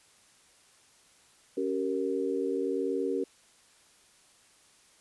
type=chord; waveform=sine; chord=G diminished; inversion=second; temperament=equal with one note detuned; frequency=277.2 / 385.3 / 466.2 Hz; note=Db4 / G4 / Bb4; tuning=0 / -30 / 0 cents; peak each=-33 / -31 / -32 dBFS; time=1.57-3.24 s; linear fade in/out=5 ms; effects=white hiss -61 dBFS RMS until 5 s + resampled to 24000 Hz